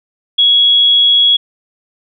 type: tone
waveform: sine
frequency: 3338 Hz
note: G#7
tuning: 8 cents sharp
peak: -6 dBFS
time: 0.38-1.37 s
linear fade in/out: 10 ms
effects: none